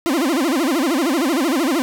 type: tone with vibrato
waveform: 40% pulse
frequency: 297.4 Hz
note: D4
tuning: 22 cents sharp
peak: -15 dBFS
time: 0.06-1.82 s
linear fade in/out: 0 ms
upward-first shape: sine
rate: 13 Hz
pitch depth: 290 cents each way
effects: none